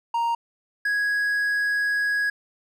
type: tone pair in turn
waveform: triangle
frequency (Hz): 932.3 / 1661.2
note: A#5 / G#6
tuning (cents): 0 / 0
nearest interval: minor seventh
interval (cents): 1000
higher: second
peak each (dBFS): -19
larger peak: neither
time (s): 0.14-0.35 / 0.85-2.3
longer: second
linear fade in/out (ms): 5
effects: none